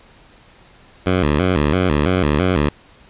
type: tone with vibrato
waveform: 10% pulse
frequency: 82.41 Hz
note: E2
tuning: in tune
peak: -6 dBFS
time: 1.06-2.69 s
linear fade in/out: 5 ms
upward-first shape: square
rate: 3 Hz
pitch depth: 190 cents each way
effects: pink hiss -48 dBFS RMS until 3.09 s + resampled to 8000 Hz